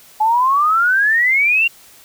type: exponential sweep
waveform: sine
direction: up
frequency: 845 to 2800 Hz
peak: -11 dBFS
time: 0.2-1.68 s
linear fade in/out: 10 ms
effects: white hiss -45 dBFS RMS until 2.04 s